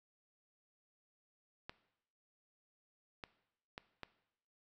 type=clicks; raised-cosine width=0.3 ms; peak=-28 dBFS; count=4; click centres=1.695 / 3.238 / 3.779 / 4.033 s; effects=noise-tail reverb RT60 0.8 s tail -17 dB re dry